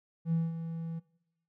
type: tone with ADSR envelope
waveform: triangle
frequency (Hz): 164.81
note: E3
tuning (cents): 0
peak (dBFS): -22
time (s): 0.25-1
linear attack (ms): 76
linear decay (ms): 190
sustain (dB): -11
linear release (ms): 18
effects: noise-tail reverb RT60 0.8 s tail -21 dB re dry + tanh soft clip ceiling -21 dBFS